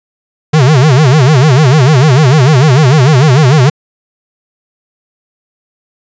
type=tone with vibrato; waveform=square; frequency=139.9 Hz; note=C#3; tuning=16 cents sharp; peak=-4 dBFS; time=0.53-3.7 s; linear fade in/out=10 ms; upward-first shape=sine; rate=6.7 Hz; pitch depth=230 cents each way; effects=resampled to 16000 Hz